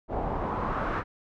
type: noise with low-pass filter sweep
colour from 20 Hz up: pink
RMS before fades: -30 dBFS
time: 0.08-1.04 s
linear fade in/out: 50 ms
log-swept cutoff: 720 to 1500 Hz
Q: 2.4
effects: none